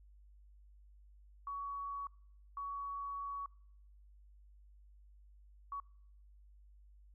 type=tone bursts at uneven times; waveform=sine; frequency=1124 Hz; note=C#6; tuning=24 cents sharp; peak=-39 dBFS; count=3; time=1.47-2.07 / 2.57-3.46 / 5.72-5.8 s; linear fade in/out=2 ms; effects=noise-tail reverb RT60 0.7 s tail -25 dB re dry + added 50 Hz sine -58 dBFS peak until 7.14 s